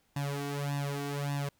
sawtooth tone with flanger, 142.2 Hz, C#3, 45 cents sharp, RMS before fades -34 dBFS, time 0.16-1.49 s, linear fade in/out 5 ms, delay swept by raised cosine 1.1 to 2.7 ms, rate 1.7 Hz, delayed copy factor +0.9, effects pink hiss -71 dBFS RMS until 1.59 s

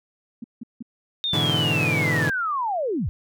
sine tone bursts, 233.1 Hz, A#3, in tune, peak -30 dBFS, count 3, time 0.42-0.826 s, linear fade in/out 5 ms, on 22 ms, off 170 ms
sine linear sweep, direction down, 3703 to 58.6 Hz, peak -22 dBFS, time 1.24-3.09 s, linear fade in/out 0 ms
sawtooth chord, E dominant seventh, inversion first, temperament equal with one note detuned, 104.79 / 123.47 / 146.83 / 164.81 Hz, G#2 / B2 / D3 / E3, +16 / 0 / 0 / 0 cents, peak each -25 / -25 / -22 / -23 dBFS, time 1.33-2.3 s, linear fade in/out 5 ms
effects none

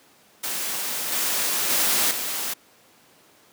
white noise with level steps, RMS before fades -28 / -24 / -21 / -28 dBFS, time 0.43-2.54 s, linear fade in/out 10 ms, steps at 1.12 / 1.7 / 2.11 s, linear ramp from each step 2 ms, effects pink hiss -55 dBFS RMS until 3.52 s + high-pass 200 Hz 12 dB/octave

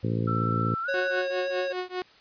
harmonic tone, 56.5 Hz, A1, 47 cents sharp, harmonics 2 / 3 / 4 / 5 / 6 / 7 / 8 / 9, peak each -27 / -31 / -33 / -35 / -37 / -38 / -39 / -40 dBFS, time 0.03-0.75 s, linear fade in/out 10 ms
sine tone with pitch glide, 1332 to 1486.5 Hz, E6 to F#6, +18 to +8 cents, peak -28 dBFS, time 0.27-1.22 s, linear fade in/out 10 ms, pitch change +190 cents, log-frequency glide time 0.82-0.88 s
square tone with vibrato, 547 Hz, C#5, 23 cents flat, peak -28 dBFS, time 0.88-1.73 s, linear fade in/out 10 ms, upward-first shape sine, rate 6.9 Hz, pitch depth 10 cents each way
sawtooth tone with tremolo, 365.2 Hz, F#4, 23 cents flat, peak -23 dBFS, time 0.94-2.02 s, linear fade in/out 0 ms, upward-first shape triangle, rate 5 Hz, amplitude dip 100%
effects white hiss -55 dBFS RMS until 2.2 s + resampled to 11025 Hz

